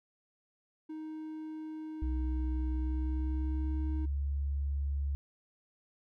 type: tone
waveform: triangle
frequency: 312.6 Hz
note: D#4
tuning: 8 cents sharp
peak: -37 dBFS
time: 0.89-4.06 s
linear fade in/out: 10 ms
type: tone with pitch glide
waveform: sine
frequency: 63.3 to 70.24 Hz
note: B1 to C#2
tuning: +43 to +23 cents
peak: -30 dBFS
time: 2.02-5.15 s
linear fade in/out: 0 ms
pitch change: +180 cents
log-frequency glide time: 2.77-3.91 s
effects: none